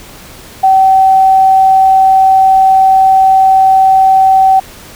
sine tone, 766 Hz, G5, 40 cents flat, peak -3 dBFS, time 0.63-4.6 s, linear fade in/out 10 ms, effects pink hiss -33 dBFS RMS until 4.95 s

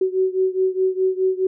sine beating tone pair, 374.1 / 378.9 Hz, F#4 / F#4, +19 / +41 cents, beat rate 4.8 Hz, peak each -19 / -21 dBFS, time 0.01-1.47 s, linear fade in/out 5 ms, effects none

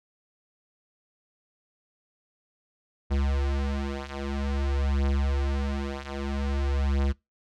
square beating tone pair, 69 / 69.51 Hz, C#2 / C#2, -7 / +5 cents, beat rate 0.51 Hz, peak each -30 / -28 dBFS, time 3.1-7.13 s, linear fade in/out 20 ms, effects noise-tail reverb RT60 0.2 s tail -23 dB re dry + low-pass 5000 Hz 12 dB/octave

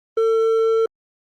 sine tone with hard clipping, 449.3 Hz, A4, 36 cents sharp, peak -16 dBFS, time 0.17-0.86 s, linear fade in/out 5 ms, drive 5 dB, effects Opus 24 kbps

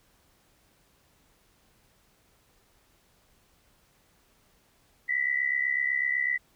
sine tone pair together, 1937 / 2005 Hz, B6 / B6, -34 / +26 cents, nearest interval minor second, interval 60 cents, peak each -28 / -27 dBFS, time 5.08-6.38 s, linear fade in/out 20 ms, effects pink hiss -65 dBFS RMS until 6.55 s

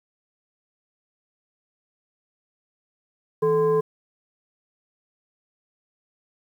sine tone with frequency modulation, 435.6 Hz, A4, 17 cents flat, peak -17 dBFS, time 3.42-3.81 s, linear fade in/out 10 ms, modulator 598 Hz, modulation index 0.57, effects 9-bit

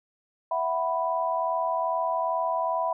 sine chord, E suspended second, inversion none, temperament just, 659.3 / 741.7 / 988.9 Hz, E5 / F#5 / B5, 0 / +4 / +2 cents, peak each -28 / -31 / -27 dBFS, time 0.51-2.93 s, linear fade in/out 5 ms, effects none

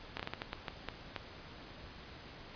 slowing click train, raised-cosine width 0.3 ms, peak -21 dBFS, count 10, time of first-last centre 0.17-1.162 s, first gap 25 ms, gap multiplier 1.35, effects pink hiss -51 dBFS RMS until 2.55 s + resampled to 11025 Hz

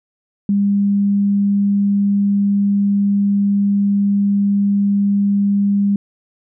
sine tone, 201 Hz, G3, 44 cents sharp, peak -12 dBFS, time 0.49-5.96 s, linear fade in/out 2 ms, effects none

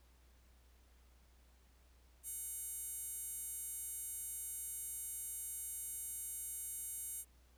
15% pulse tone with high-pass filter, 740 Hz, F#5, in tune, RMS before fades -45 dBFS, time 2.23-7.25 s, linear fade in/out 50 ms, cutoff 9700 Hz, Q 8.9, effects added 61 Hz sine -64 dBFS peak until 7.57 s + pink hiss -72 dBFS RMS until 7.57 s

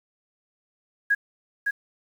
sine tone with echo, 1652 Hz, G#6, 10 cents flat, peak -17 dBFS, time 1.1-1.15 s, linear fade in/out 10 ms, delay 560 ms, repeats 1, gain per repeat -4 dB, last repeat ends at 1.71 s, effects 8-bit

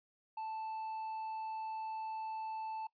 triangle tone, 880 Hz, A5, in tune, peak -37 dBFS, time 0.37-2.87 s, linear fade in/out 5 ms, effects noise-tail reverb RT60 0.1 s tail -21 dB re dry + resampled to 11025 Hz

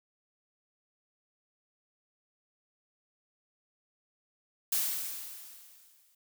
blue noise with exponential decay, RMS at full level -28 dBFS, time 4.72-6.15 s, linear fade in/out 5 ms, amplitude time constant 310 ms, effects none

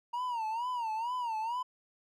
triangle tone with vibrato, 935 Hz, A#5, 5 cents sharp, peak -30 dBFS, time 0.13-1.63 s, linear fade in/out 10 ms, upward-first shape sine, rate 2.2 Hz, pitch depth 130 cents each way, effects none

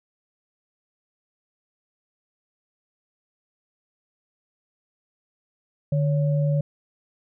sine tone pair together, 148.32 / 560 Hz, D3 / C#5, +17 / +18 cents, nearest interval octave + major seventh, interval 2301 cents, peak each -19 / -29 dBFS, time 5.92-6.61 s, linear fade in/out 5 ms, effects none

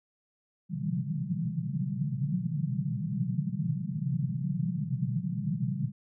pink band-pass noise, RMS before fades -31 dBFS, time 0.69-5.92 s, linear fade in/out 50 ms, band 120 to 200 Hz, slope 96 dB/octave, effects none

